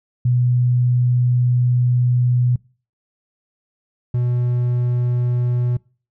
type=tone pair in turn; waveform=sine / triangle; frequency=123.47 / 122.48 Hz; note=B2 / B2; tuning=0 / -14 cents; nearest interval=unison; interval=14 cents; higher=first; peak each=-13 / -14 dBFS; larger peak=first; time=0.25-2.56 / 4.14-5.77 s; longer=first; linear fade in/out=5 ms; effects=noise-tail reverb RT60 0.4 s tail -25 dB re dry